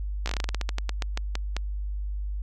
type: slowing click train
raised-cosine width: 0.2 ms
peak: -12 dBFS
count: 18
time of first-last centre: 0.26-1.566 s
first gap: 15 ms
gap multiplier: 1.18
effects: added 50 Hz sine -28 dBFS peak until 2.42 s